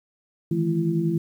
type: tone cluster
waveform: sine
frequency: 154 / 164.7 / 214.1 / 337.1 Hz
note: D#3 / E3 / A3 / E4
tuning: -17 / -1 / -47 / +39 cents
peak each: -30 / -23 / -30 / -25 dBFS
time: 0.51-1.18 s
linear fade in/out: 5 ms
effects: 9-bit